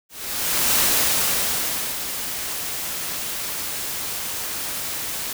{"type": "noise with ADSR envelope", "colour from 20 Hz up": "white", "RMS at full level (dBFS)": -18, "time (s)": [0.09, 5.33], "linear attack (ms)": 680, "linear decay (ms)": 1200, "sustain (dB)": -10, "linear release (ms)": 4, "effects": []}